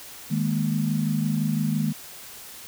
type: chord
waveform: sine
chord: D# suspended fourth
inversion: none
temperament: just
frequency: 155.56 / 207.4 / 233.3 Hz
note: D#3 / G#3 / A#3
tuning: 0 / -2 / +2 cents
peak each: -25 / -26 / -27 dBFS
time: 0.3-1.93 s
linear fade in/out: 20 ms
effects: white hiss -42 dBFS RMS until 2.67 s